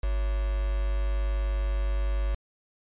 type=tone with quantisation; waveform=sine; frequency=50.5 Hz; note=G#1; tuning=48 cents flat; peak=-24 dBFS; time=0.03-2.35 s; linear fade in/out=5 ms; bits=6; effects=resampled to 8000 Hz